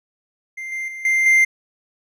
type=tone with level steps; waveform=triangle; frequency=2093 Hz; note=C7; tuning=in tune; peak=-26 / -22 / -28 / -13 / -9 dBFS; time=0.57-1.45 s; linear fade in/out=10 ms; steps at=0.72 / 0.88 / 1.05 / 1.26 s; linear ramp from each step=2 ms; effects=none